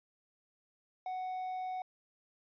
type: tone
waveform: triangle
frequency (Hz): 742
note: F#5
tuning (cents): +5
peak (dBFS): -34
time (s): 1.06-1.82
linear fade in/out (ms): 2
effects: resampled to 11025 Hz